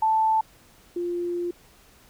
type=tone pair in turn; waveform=sine; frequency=880 / 349.2 Hz; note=A5 / F4; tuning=0 / 0 cents; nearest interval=octave + major third; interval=1600 cents; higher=first; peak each=-18 / -25 dBFS; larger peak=first; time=0.02-0.41 / 0.96-1.51 s; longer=second; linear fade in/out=5 ms; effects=pink hiss -55 dBFS RMS until 2.09 s